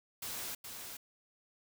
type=noise with echo; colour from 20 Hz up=white; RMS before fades=-41 dBFS; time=0.22-0.55 s; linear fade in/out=5 ms; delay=420 ms; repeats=1; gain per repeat=-5 dB; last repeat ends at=0.97 s; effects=none